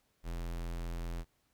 square tone, 42.45 Hz, F1, 48 cents flat, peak -37 dBFS, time 0.23-1.25 s, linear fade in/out 50 ms, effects pink hiss -75 dBFS RMS until 1.53 s

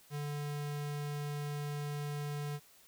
square tone, 146.2 Hz, D3, 7 cents flat, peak -37 dBFS, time 0.1-2.6 s, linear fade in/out 50 ms, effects white hiss -62 dBFS RMS until 2.87 s

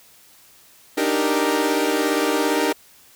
sawtooth chord, Eb major seventh, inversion third, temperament equal, 293.7 / 311.1 / 392 / 466.2 Hz, D4 / Eb4 / G4 / Bb4, 0 / 0 / 0 / 0 cents, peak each -20 dBFS, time 0.97-2.73 s, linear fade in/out 10 ms, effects white hiss -51 dBFS RMS until 3.15 s

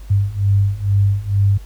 sine beating tone pair, 98.4 / 100.6 Hz, G2 / G2, +7 / +45 cents, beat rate 2.2 Hz, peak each -17 / -15 dBFS, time 0.1-1.58 s, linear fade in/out 10 ms, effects added 50 Hz sine -32 dBFS peak until 1.65 s + pink hiss -49 dBFS RMS until 1.65 s

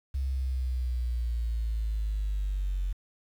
sine linear sweep, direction down, 67.6 to 45.35 Hz, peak -26 dBFS, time 0.14-2.93 s, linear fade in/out 10 ms, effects tanh soft clip ceiling -22 dBFS + 9-bit

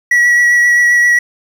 triangle tone with vibrato, 1930 Hz, B6, 40 cents flat, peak -5 dBFS, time 0.11-1.19 s, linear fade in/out 5 ms, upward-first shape triangle, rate 7.6 Hz, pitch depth 17 cents each way, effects 7-bit

